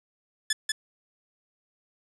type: tone with echo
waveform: 10% pulse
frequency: 1729 Hz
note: A6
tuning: 31 cents flat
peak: -13 dBFS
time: 0.5-0.53 s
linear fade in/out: 5 ms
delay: 190 ms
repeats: 1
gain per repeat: -2 dB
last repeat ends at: 0.72 s
effects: resampled to 22050 Hz + 8-bit